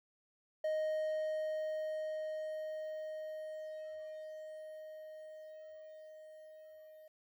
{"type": "tone with level ramp", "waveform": "triangle", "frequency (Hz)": 622.3, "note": "D#5", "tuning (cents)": 0, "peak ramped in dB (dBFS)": [-30, -52], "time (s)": [0.64, 7.08], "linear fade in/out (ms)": 5, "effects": ["12-bit"]}